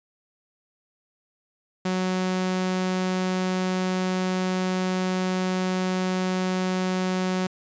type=tone; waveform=sawtooth; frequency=185 Hz; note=F#3; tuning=in tune; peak=-19 dBFS; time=1.85-7.47 s; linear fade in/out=5 ms; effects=resampled to 16000 Hz